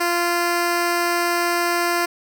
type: tone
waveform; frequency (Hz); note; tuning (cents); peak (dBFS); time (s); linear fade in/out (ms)
10% pulse; 346.4; F4; -14; -10; 0-2.06; 10
effects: none